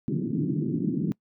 pink band-pass noise, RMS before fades -27 dBFS, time 0.08-1.12 s, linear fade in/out 0 ms, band 140 to 340 Hz, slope 48 dB/octave, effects noise-tail reverb RT60 0.1 s tail -23 dB re dry

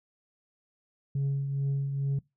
sine tone with tremolo, 138.59 Hz, C#3, in tune, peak -22 dBFS, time 1.15-2.19 s, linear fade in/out 5 ms, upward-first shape triangle, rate 2.3 Hz, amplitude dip 55%, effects noise-tail reverb RT60 0.2 s tail -23 dB re dry + tanh soft clip ceiling -24 dBFS

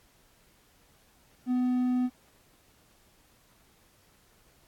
triangle tone, 250.3 Hz, B3, 23 cents sharp, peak -22 dBFS, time 1.46-2.1 s, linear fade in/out 50 ms, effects pink hiss -63 dBFS RMS until 4.67 s + AAC 64 kbps

